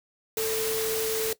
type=tone in noise; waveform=sine; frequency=442.8 Hz; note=A4; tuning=11 cents sharp; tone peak=-26 dBFS; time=0.37-1.33 s; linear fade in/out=2 ms; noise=white; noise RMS=-31 dBFS; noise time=0.37-1.33 s; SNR=+2 dB; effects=noise-tail reverb RT60 0.1 s tail -18 dB re dry